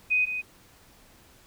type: tone pair in turn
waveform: sine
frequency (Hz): 2500 / 2500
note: D#7 / D#7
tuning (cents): +8 / +8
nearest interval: unison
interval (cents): 0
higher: neither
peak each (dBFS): -20 / -28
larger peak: first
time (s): 0.1-0.26 / 0.26-0.42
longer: neither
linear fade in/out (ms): 20
effects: pink hiss -56 dBFS RMS until 1.46 s